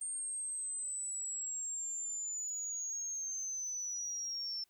sine linear sweep, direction down, 8670 to 5370 Hz, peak -36 dBFS, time 0.01-4.64 s, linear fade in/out 5 ms, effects tanh soft clip ceiling -32 dBFS + white hiss -75 dBFS RMS until 4.69 s

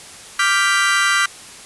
35% pulse chord, G dominant seventh, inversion second, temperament equal, 1174.7 / 1396.9 / 1568 / 1975.5 Hz, D6 / F6 / G6 / B6, 0 / 0 / 0 / 0 cents, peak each -18 dBFS, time 0.39-1.26 s, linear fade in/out 5 ms, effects white hiss -38 dBFS RMS until 1.65 s + resampled to 24000 Hz

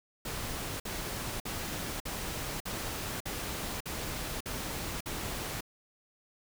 pink noise bursts, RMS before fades -37 dBFS, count 9, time 0.25-5.608 s, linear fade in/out 5 ms, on 550 ms, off 51 ms, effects none

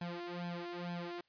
sawtooth tone with flanger, 174.2 Hz, F3, 4 cents flat, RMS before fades -42 dBFS, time 0.01-1.21 s, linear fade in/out 5 ms, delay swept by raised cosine 1.2 to 2.9 ms, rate 2.2 Hz, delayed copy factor +1, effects white hiss -75 dBFS RMS until 1.28 s + resampled to 11025 Hz

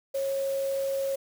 sine tone in noise, 546 Hz, C#5, 26 cents flat, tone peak -26 dBFS, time 0.14-1.16 s, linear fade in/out 10 ms, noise white, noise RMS -44 dBFS, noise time 0.14-1.16 s, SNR +15 dB, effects none

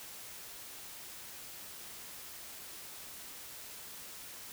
silence, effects white hiss -48 dBFS RMS until 4.52 s

